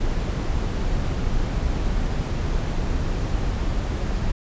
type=noise; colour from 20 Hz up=brown; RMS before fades=-23 dBFS; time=0-4.32 s; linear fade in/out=10 ms; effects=resampled to 16000 Hz